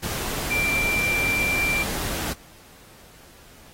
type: tone in noise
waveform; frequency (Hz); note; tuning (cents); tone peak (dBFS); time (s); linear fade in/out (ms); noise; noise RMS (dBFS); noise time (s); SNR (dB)
sine; 2357; D7; +6; -21; 0.5-1.84; 20; pink; -29; 0.02-2.34; +5
effects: pink hiss -50 dBFS RMS until 3.73 s + AAC 48 kbps